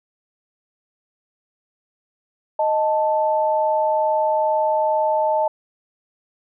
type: tone pair together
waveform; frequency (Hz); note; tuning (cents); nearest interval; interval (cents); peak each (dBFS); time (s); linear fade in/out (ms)
sine; 622.3 / 880; D#5 / A5; 0 / 0; tritone; 600; -19; 2.59-5.48; 5
effects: none